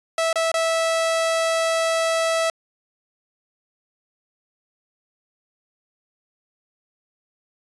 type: tone with dropouts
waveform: sawtooth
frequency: 655 Hz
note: E5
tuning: 11 cents flat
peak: -15 dBFS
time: 0.18-2.5 s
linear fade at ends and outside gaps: 2 ms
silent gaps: 0.329-0.357 / 0.517-0.541 s
effects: resampled to 24000 Hz